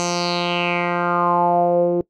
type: tone with low-pass filter sweep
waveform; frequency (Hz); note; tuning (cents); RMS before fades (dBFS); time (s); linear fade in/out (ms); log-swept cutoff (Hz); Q
10% pulse; 174.61; F3; 0; -19; 0-2.01; 0; 6600 to 390; 4.5
effects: noise-tail reverb RT60 0.1 s tail -20 dB re dry